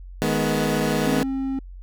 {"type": "chord", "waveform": "20% pulse", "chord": "G# minor", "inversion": "second", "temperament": "equal with one note detuned", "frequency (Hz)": [155.56, 210.6, 246.9], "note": ["D#3", "G#3", "B3"], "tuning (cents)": [0, 24, 0], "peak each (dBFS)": [-20, -19, -20], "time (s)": [0.22, 1.23], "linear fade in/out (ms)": 0}
{"type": "tone", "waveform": "triangle", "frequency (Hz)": 267.9, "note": "C4", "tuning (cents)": 41, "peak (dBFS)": -21, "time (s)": [1.06, 1.59], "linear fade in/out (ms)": 2}
{"effects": ["added 45 Hz sine -36 dBFS peak until 1.82 s"]}